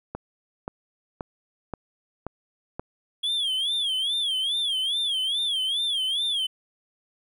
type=click train; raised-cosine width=1 ms; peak=-17 dBFS; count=6; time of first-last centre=0.15-2.796 s; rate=1.89 Hz
type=tone with vibrato; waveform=triangle; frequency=3307 Hz; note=G#7; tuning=8 cents flat; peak=-22 dBFS; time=3.23-6.47 s; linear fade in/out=10 ms; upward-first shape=sine; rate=2.4 Hz; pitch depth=150 cents each way
effects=none